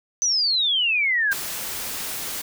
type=exponential sweep; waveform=sine; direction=down; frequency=6150 to 1569 Hz; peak=-18 dBFS; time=0.22-1.33 s; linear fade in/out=0 ms
type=noise; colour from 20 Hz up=white; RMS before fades=-30 dBFS; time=1.31-2.42 s; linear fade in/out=10 ms
effects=none